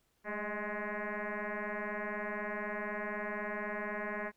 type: tone with frequency modulation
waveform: sine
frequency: 635 Hz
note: D#5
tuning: 35 cents sharp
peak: -35 dBFS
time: 0.24-4.32 s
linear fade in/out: 50 ms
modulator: 209 Hz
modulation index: 6.8
effects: pink hiss -75 dBFS RMS until 4.36 s